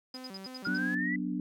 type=tone bursts; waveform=sine; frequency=4978 Hz; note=D#8; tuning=in tune; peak=-40 dBFS; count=7; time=0.14-0.776 s; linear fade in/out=2 ms; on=30 ms; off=71 ms
type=tone with vibrato; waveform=sawtooth; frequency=222.1 Hz; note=A3; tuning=16 cents sharp; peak=-39 dBFS; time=0.14-0.95 s; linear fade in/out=5 ms; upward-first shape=square; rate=3.1 Hz; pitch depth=250 cents each way
type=exponential sweep; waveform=sine; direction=up; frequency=1405 to 2008 Hz; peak=-31 dBFS; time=0.65-1.16 s; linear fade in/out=5 ms
type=chord; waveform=sine; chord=B minor; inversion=second; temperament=equal; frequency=185 / 246.9 / 293.7 Hz; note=F#3 / B3 / D4; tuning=0 / 0 / 0 cents; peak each=-35 dBFS; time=0.67-1.4 s; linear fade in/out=2 ms
effects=none